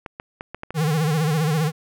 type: clicks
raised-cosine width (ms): 0.5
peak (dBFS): -17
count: 6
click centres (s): 0.062 / 0.199 / 0.409 / 0.546 / 0.634 / 0.706
type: tone with vibrato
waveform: square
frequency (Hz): 155.56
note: D#3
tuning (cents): 0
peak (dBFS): -19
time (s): 0.74-1.72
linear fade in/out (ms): 50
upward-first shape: sine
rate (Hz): 15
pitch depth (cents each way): 110
effects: none